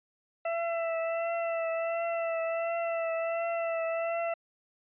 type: tone with vibrato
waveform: 40% pulse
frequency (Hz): 666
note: E5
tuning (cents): +18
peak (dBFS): -28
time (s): 0.45-4.34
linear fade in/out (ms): 5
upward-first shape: triangle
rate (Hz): 1.4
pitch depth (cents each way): 28
effects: resampled to 8000 Hz